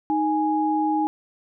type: tone pair together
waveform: sine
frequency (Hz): 311.1 / 830.5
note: D#4 / G#5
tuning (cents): 0 / 0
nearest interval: octave + perfect fourth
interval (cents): 1700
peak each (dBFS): -22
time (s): 0.1-1.07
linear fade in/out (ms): 0
effects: none